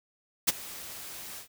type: noise with ADSR envelope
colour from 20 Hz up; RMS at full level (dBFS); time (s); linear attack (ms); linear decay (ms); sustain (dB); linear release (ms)
white; -21; 0.47-1.48; 16; 26; -21; 100
effects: none